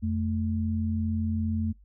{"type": "tone pair together", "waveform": "sine", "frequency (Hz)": [87.48, 220], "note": ["F2", "A3"], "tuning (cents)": [3, 0], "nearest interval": "octave + major third", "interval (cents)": 1597, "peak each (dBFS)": -28, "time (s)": [0.02, 1.73], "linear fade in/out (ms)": 20, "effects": ["noise-tail reverb RT60 0.1 s tail -20 dB re dry", "added 50 Hz sine -52 dBFS peak until 1.84 s"]}